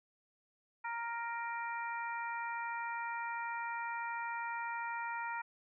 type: harmonic tone with a mistuned harmonic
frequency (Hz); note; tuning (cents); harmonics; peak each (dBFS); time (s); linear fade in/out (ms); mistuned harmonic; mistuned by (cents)
466.2; A#4; 0; 2 / 3 / 4 / 5; -39 / -43 / -45 / -47; 0.84-5.42; 10; 5; +26
effects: none